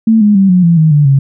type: tone with pitch steps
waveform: sine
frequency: 223 / 208.1 / 194.13 / 181.13 / 169 / 157.68 / 147.13 / 137.27 Hz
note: A3 / G#3 / G3 / F#3 / E3 / D#3 / D3 / C#3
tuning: +23 / +4 / -17 / -37 / +43 / +23 / +4 / -17 cents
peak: -4 dBFS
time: 0.07-1.19 s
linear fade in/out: 5 ms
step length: 140 ms
effects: none